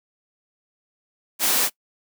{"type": "high-pass noise", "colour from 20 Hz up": "white", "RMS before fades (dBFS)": -20, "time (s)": [1.39, 1.7], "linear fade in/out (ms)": 50, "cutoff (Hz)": 170, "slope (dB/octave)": 48, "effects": ["noise-tail reverb RT60 0.1 s tail -23 dB re dry"]}